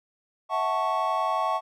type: chord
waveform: triangle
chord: F# minor seventh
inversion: third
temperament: equal with one note detuned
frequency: 649.1 / 740 / 880 / 1108.7 Hz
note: E5 / F#5 / A5 / C#6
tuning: -27 / 0 / 0 / 0 cents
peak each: -28 / -28 / -28 / -25 dBFS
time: 0.49-1.61 s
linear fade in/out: 50 ms
effects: none